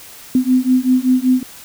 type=beating tone pair; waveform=sine; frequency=252.6 / 257.8 Hz; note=B3 / C4; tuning=+39 / -26 cents; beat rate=5.2 Hz; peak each=-14 dBFS; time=0.35-1.43 s; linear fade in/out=2 ms; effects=white hiss -38 dBFS RMS until 1.64 s